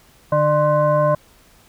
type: tone with frequency modulation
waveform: sine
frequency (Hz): 599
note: D5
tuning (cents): +34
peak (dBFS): -13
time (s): 0.32-1.15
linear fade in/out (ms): 5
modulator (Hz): 450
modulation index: 1
effects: pink hiss -52 dBFS RMS until 1.68 s